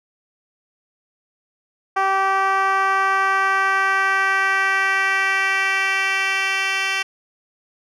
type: tone with band-pass filter sweep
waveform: 10% pulse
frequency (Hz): 387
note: G4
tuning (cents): -22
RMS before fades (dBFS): -19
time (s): 1.96-7.03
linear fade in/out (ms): 10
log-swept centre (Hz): 940 to 3000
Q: 1.7
effects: none